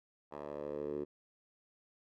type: tone with band-pass filter sweep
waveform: 10% pulse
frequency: 73.42 Hz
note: D2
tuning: in tune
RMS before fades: -41 dBFS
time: 0.31-1.05 s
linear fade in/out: 20 ms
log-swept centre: 750 to 370 Hz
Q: 3.7
effects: none